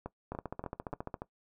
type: two click trains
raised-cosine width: 1 ms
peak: -23 / -24 dBFS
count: 13 / 5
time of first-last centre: 0.32-1.142 / 0.06-1.219 s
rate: 14.6 / 3.45 Hz
effects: noise-tail reverb RT60 0.1 s tail -18 dB re dry